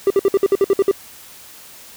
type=tone bursts; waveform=triangle; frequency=393.4 Hz; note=G4; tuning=6 cents sharp; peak=-8 dBFS; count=10; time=0.07-0.913 s; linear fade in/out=2 ms; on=33 ms; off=57 ms; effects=white hiss -41 dBFS RMS until 1.96 s